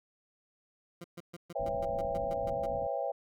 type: tone bursts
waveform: 20% pulse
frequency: 172.4 Hz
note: F3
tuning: 22 cents flat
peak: -37 dBFS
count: 11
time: 1.01-2.662 s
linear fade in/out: 5 ms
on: 32 ms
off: 130 ms
type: chord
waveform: sine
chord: C# half-diminished seventh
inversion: third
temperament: just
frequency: 498.9 / 554.4 / 665.2 / 798.3 Hz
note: B4 / C#5 / E5 / G5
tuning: +17 / 0 / +16 / +31 cents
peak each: -39 / -35 / -36 / -37 dBFS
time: 1.55-3.12 s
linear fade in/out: 10 ms
type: low-pass noise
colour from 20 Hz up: pink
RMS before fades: -44 dBFS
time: 1.59-2.86 s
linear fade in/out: 10 ms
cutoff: 300 Hz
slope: 48 dB/octave
type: clicks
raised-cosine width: 5 ms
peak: -35 / -39 / -34 / -40 dBFS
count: 4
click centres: 1.972 / 2.051 / 2.242 / 2.865 s
effects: none